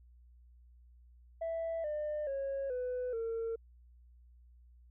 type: tone with pitch steps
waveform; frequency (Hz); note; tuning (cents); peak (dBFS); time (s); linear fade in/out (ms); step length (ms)
sine; 659.3 / 601.1 / 548 / 499.7 / 455.5; E5 / D5 / C#5 / B4 / A#4; 0 / +40 / -20 / +20 / -40; -32; 1.41-3.56; 10; 430
effects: tanh soft clip ceiling -32 dBFS + added 60 Hz sine -57 dBFS peak until 4.9 s